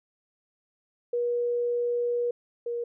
sine tone pair in turn, 480.7 / 474.1 Hz, B4 / A#4, -47 / +29 cents, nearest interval unison, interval 24 cents, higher first, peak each -24 / -28 dBFS, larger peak first, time 1.13-2.31 / 2.66-2.84 s, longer first, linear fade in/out 5 ms, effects none

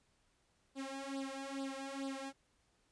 sawtooth tone with flanger, 271.7 Hz, C#4, 35 cents flat, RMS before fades -43 dBFS, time 0.75-2.33 s, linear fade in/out 50 ms, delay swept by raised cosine 0.22 to 2.52 ms, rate 2.3 Hz, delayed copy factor +0.9, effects pink hiss -75 dBFS RMS until 2.91 s + resampled to 22050 Hz

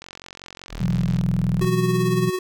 click train, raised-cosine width 0.2 ms, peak -20 dBFS, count 55, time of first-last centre 0.02-1.212 s, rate 45.3 Hz
sawtooth tone, 39.24 Hz, D#1, 15 cents sharp, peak -26 dBFS, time 0.69-1.69 s, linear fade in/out 50 ms
sine chord, B suspended fourth, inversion none, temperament equal, 123.47 / 164.81 / 185 Hz, B2 / E3 / F#3, 0 / 0 / 0 cents, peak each -23 dBFS, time 0.8-2.3 s, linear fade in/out 10 ms
square tone with tremolo, 368.9 Hz, F#4, 5 cents flat, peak -21 dBFS, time 1.61-2.39 s, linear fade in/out 5 ms, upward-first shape sine, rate 18 Hz, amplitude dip 45%
effects none

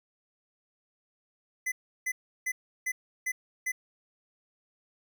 square tone bursts, 2016 Hz, B6, 35 cents sharp, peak -29 dBFS, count 6, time 1.66-3.72 s, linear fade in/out 10 ms, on 60 ms, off 340 ms, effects none

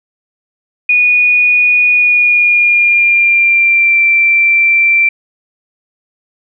sine tone with pitch glide, 2460 to 2349 Hz, D#7 to D7, -20 to 0 cents, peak -6 dBFS, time 0.89-5.09 s, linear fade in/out 5 ms, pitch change -80 cents, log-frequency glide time 1.93-4.02 s, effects none

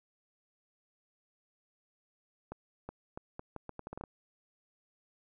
accelerating click train, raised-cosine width 1 ms, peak -27 dBFS, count 12, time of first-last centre 2.52-4.038 s, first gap 370 ms, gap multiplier 0.77, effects none

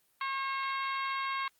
harmonic tone with a mistuned harmonic, 542 Hz, C#5, 39 cents flat, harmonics 2 / 3 / 4 / 5 / 6 / 7 / 8, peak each -33 / -41 / -39 / -44 / -48 / -47 / -50 dBFS, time 0.21-1.48 s, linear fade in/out 2 ms, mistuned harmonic 3, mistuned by -20 cents, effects white hiss -71 dBFS RMS until 1.59 s + Opus 32 kbps

